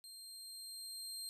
25% pulse tone with level ramp, 4186 Hz, C8, in tune, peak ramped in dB -47 to -38 dBFS, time 0.04-1.29 s, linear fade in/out 0 ms, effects none

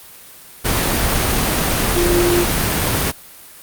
sine tone in noise, 349.2 Hz, F4, in tune, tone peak -14 dBFS, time 1.95-2.45 s, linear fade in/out 20 ms, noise pink, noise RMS -17 dBFS, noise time 0.64-3.12 s, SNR 0 dB, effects white hiss -40 dBFS RMS until 3.62 s + Opus 32 kbps

